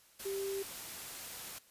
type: tone in noise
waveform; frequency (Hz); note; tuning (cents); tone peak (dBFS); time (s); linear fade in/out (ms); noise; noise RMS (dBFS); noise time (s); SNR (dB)
sine; 392; G4; 0; -35; 0.25-0.63; 10; white; -45; 0.19-1.59; +7
effects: white hiss -64 dBFS RMS until 1.7 s + resampled to 32000 Hz